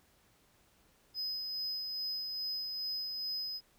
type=tone with tremolo; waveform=triangle; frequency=5040 Hz; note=D#8; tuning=21 cents sharp; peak=-33 dBFS; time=1.14-3.61 s; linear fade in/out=50 ms; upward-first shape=sine; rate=2.4 Hz; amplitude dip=30%; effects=pink hiss -68 dBFS RMS until 3.78 s